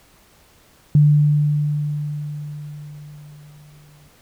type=tone with exponential decay; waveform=sine; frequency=148.1 Hz; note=D3; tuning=15 cents sharp; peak=-8 dBFS; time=0.95-4.08 s; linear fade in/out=2 ms; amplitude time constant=680 ms; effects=pink hiss -53 dBFS RMS until 4.21 s